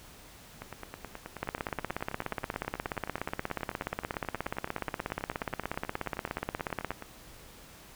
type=two click trains; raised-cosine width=0.5 ms; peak=-24 / -16 dBFS; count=61 / 93; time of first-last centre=0.62-7.023 / 1.43-6.906 s; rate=9.37 / 16.8 Hz; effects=pink hiss -52 dBFS RMS until 7.95 s